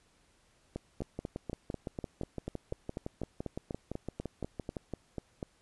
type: two click trains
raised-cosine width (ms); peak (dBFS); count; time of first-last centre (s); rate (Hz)
2; -23 / -23; 23 / 20; 1.02-4.768 / 0.76-5.428; 5.87 / 4.07
effects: pink hiss -68 dBFS RMS until 5.61 s + resampled to 24000 Hz